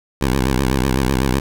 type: tone with vibrato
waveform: 10% pulse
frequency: 65.41 Hz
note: C2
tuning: in tune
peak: -7 dBFS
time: 0.21-1.4 s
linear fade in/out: 5 ms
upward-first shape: sine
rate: 8 Hz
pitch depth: 120 cents each way
effects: none